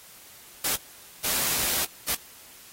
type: noise bursts at uneven times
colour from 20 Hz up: white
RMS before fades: -26 dBFS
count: 3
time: 0.64-0.76 / 1.24-1.85 / 2.08-2.15 s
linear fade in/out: 5 ms
effects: white hiss -49 dBFS RMS until 2.72 s + AAC 48 kbps